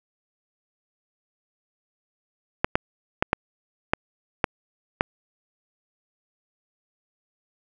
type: clicks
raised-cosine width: 0.5 ms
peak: -3 dBFS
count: 7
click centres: 2.645 / 2.755 / 3.225 / 3.331 / 3.935 / 4.442 / 5.009 s
effects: none